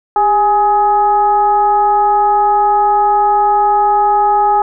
sine tone with frequency modulation, 832 Hz, G#5, 3 cents sharp, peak -8 dBFS, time 0.16-4.62 s, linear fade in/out 2 ms, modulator 430 Hz, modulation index 0.59, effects none

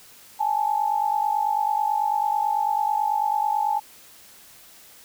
sine tone pair together, 826 / 875.1 Hz, G#5 / A5, -10 / -10 cents, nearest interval minor second, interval 100 cents, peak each -23 dBFS, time 0.39-3.8 s, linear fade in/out 20 ms, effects white hiss -49 dBFS RMS until 5.04 s

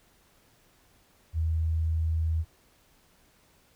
sine tone, 80.6 Hz, E2, 38 cents flat, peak -24 dBFS, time 1.33-2.45 s, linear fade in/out 50 ms, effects pink hiss -63 dBFS RMS until 3.75 s

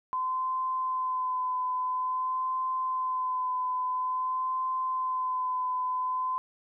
sine tone with vibrato, 1022 Hz, C6, 41 cents flat, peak -27 dBFS, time 0.13-6.38 s, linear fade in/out 0 ms, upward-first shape sine, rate 0.49 Hz, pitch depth 19 cents each way, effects none

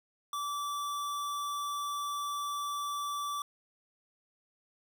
square tone, 1160 Hz, D6, 22 cents flat, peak -34 dBFS, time 0.33-3.42 s, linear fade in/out 2 ms, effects none

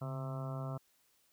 harmonic tone with a mistuned harmonic, 132.1 Hz, C3, 17 cents sharp, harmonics 1 / 2 / 3 / 4 / 5 / 6 / 7 / 8 / 9 / 10, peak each -38 / -49 / -53 / -51 / -47 / -57 / -56 / -53 / -54 / -52 dBFS, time 0.01-0.78 s, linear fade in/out 10 ms, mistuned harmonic 1, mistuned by +70 cents, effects white hiss -72 dBFS RMS until 1.32 s

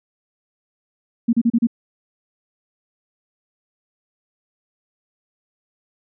sine tone bursts, 233.1 Hz, A#3, in tune, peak -12 dBFS, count 5, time 1.28-1.671 s, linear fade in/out 10 ms, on 51 ms, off 34 ms, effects none

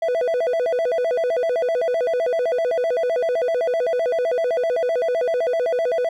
triangle tone with vibrato, 572 Hz, D5, 46 cents flat, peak -16 dBFS, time 0.02-6.09 s, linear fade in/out 5 ms, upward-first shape square, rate 7.8 Hz, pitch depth 250 cents each way, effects none

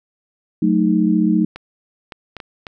sine chord, D# diminished, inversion first, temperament equal, 185 / 220 / 311.1 Hz, F#3 / A3 / D#4, 0 / 0 / 0 cents, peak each -17 dBFS, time 0.62-1.45 s, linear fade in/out 5 ms
clicks, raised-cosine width 0.3 ms, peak -16 dBFS, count 5, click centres 1.56 / 2.122 / 2.367 / 2.402 / 2.668 s
effects none

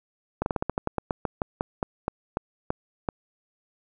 slowing click train, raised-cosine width 1 ms, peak -11 dBFS, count 18, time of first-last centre 0.42-3.088 s, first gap 41 ms, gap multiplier 1.15, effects none

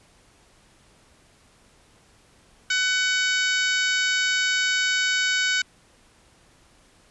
harmonic tone, 750 Hz, F#5, 23 cents sharp, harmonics 2 / 3 / 4 / 5 / 6 / 7 / 8 / 9 / 10, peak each -23 / -27 / -29 / -31 / -33 / -34 / -35 / -36 / -37 dBFS, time 2.7-5.62 s, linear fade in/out 5 ms, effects pink hiss -57 dBFS RMS until 7.1 s + resampled to 24000 Hz

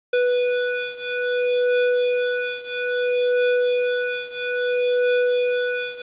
square beating tone pair, 492.6 / 493.2 Hz, B4 / B4, -5 / -2 cents, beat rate 0.6 Hz, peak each -22 / -24 dBFS, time 0.13-6.02 s, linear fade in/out 5 ms, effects resampled to 8000 Hz + 8-bit

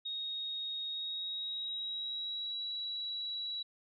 sine tone with pitch glide, 3744 to 3908 Hz, A#7 to B7, +7 to -19 cents, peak -36 dBFS, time 0.05-3.63 s, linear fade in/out 10 ms, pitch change +74 cents, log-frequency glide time 0.83-2.65 s, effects none

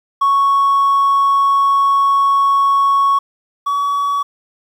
triangle tone pair in turn, 1108.7 / 1132.7 Hz, C#6 / C#6, 0 / +37 cents, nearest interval unison, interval 37 cents, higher second, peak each -7 / -12 dBFS, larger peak first, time 0.21-3.19 / 3.66-4.23 s, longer first, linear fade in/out 10 ms, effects tanh soft clip ceiling -6 dBFS + 8-bit

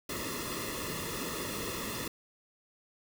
pink noise with comb filter, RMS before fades -37 dBFS, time 0.09-2.08 s, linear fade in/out 5 ms, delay 1.3 ms, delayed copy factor -0.85, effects none

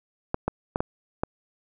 clicks, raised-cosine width 1 ms, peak -10 dBFS, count 5, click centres 0.344 / 0.48 / 0.759 / 0.805 / 1.235 s, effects none

